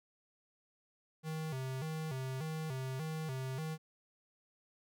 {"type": "tone with vibrato", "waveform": "square", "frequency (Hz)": 144, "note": "D3", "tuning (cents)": -34, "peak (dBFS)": -38, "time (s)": [1.23, 3.78], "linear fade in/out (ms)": 50, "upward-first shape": "square", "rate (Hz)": 1.7, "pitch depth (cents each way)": 160, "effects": []}